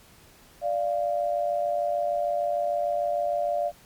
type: tone pair together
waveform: sine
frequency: 587.4 / 694 Hz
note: D5 / F5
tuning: 0 / -11 cents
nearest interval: minor third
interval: 289 cents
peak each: -26 / -26 dBFS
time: 0.61-3.72 s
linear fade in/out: 50 ms
effects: pink hiss -54 dBFS RMS until 3.85 s + MP3 96 kbps